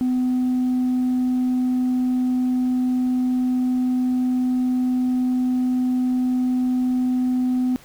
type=tone with tanh clipping; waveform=triangle; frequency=252.5 Hz; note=B3; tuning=39 cents sharp; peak=-18 dBFS; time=0.01-7.76 s; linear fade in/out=0 ms; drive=6 dB; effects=pink hiss -48 dBFS RMS until 7.84 s